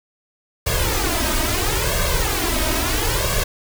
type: noise with flanger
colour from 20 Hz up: pink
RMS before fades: -20 dBFS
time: 0.66-3.44 s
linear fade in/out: 10 ms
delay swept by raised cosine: 1.8 to 3.2 ms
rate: 0.75 Hz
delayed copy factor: +0.85
effects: none